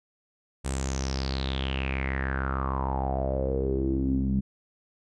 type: tone with low-pass filter sweep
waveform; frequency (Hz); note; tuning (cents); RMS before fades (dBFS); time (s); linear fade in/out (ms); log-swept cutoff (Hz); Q
sawtooth; 66.6; C2; +31; -28; 0.64-4.41; 20; 8700 to 200; 7.3
effects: none